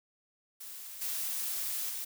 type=noise with level steps; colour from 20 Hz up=blue; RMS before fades=-45 / -35 / -38 dBFS; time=0.6-2.05 s; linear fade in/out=10 ms; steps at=1.01 / 1.89 s; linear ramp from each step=10 ms; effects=none